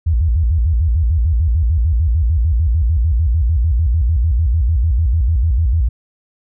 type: tone with vibrato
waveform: sine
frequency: 68.9 Hz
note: C#2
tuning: 10 cents flat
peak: -11 dBFS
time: 0.06-5.89 s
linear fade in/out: 10 ms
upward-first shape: square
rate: 6.7 Hz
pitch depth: 300 cents each way
effects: none